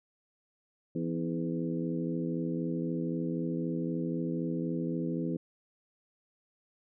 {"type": "harmonic tone with a mistuned harmonic", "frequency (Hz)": 83.9, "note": "E2", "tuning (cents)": 31, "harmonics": [2, 3, 4, 5, 6], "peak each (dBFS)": [-34, -35, -36, -41, -42], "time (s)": [0.95, 5.37], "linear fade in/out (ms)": 5, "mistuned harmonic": 4, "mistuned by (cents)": -56, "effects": []}